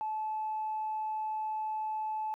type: tone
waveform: sine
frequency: 866 Hz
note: A5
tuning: 28 cents flat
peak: -31 dBFS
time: 0.01-2.34 s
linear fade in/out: 0 ms
effects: tanh soft clip ceiling -27 dBFS + 12-bit